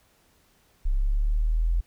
sine linear sweep, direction up, 32.71 to 42.78 Hz, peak -20 dBFS, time 0.85-1.81 s, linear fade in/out 10 ms, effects pink hiss -63 dBFS RMS until 1.86 s

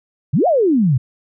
sine exponential two-way sweep, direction up then down, 116.54 to 746 to 116.54 Hz, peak -11 dBFS, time 0.33-0.98 s, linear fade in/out 10 ms, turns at 0.47 s, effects none

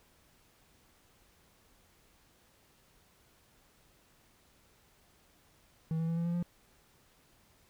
triangle tone with pitch steps, 161.1 / 163.63 / 166.2 / 168.82 / 171.47 / 174.17 Hz, E3 / E3 / E3 / E3 / F3 / F3, -39 / -12 / +15 / +42 / -31 / -4 cents, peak -28 dBFS, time 5.91-6.426 s, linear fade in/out 0 ms, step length 86 ms, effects pink hiss -66 dBFS RMS until 7.69 s

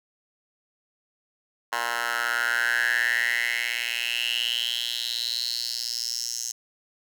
10% pulse tone with high-pass filter sweep, 118.6 Hz, A#2, 30 cents sharp, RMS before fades -27 dBFS, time 1.72-6.52 s, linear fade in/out 10 ms, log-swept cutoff 1100 to 6200 Hz, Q 6.8, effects none

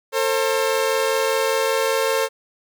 sawtooth tone pair together, 449.9 / 535 Hz, A4 / C5, +39 / +38 cents, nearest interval minor third, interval 299 cents, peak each -17 dBFS, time 0.12-2.29 s, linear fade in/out 50 ms, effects none

